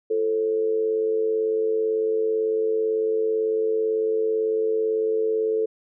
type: tone with amplitude modulation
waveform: sine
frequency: 440 Hz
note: A4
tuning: in tune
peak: -17 dBFS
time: 0.1-5.66 s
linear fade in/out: 10 ms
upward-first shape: sine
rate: 98 Hz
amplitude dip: 60%
effects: none